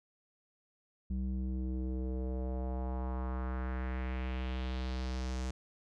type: tone with low-pass filter sweep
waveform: square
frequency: 63.8 Hz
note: C2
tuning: 43 cents flat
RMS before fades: -36 dBFS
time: 1.1-5.51 s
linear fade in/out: 5 ms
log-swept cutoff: 190 to 7100 Hz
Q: 2.1
effects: none